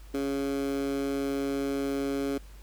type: tone with high-pass filter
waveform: 15% pulse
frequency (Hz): 138.59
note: C#3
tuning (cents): 0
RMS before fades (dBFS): -30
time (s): 0.14-2.38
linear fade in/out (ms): 5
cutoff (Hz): 320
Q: 5.7
effects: added 50 Hz sine -45 dBFS peak until 2.62 s + pink hiss -57 dBFS RMS until 2.62 s